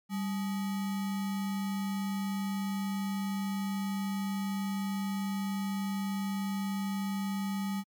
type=tone with sample-and-hold; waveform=sine; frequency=196.6 Hz; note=G3; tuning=5 cents sharp; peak=-30 dBFS; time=0.09-7.84 s; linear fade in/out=50 ms; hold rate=1050 Hz; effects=MP3 96 kbps